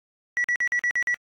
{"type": "tone bursts", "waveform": "sine", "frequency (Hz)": 1943, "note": "B6", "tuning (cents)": -29, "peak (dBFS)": -18, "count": 7, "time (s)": [0.37, 1.143], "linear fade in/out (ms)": 0, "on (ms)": 71, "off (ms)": 46, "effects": ["tanh soft clip ceiling -19 dBFS", "AAC 64 kbps"]}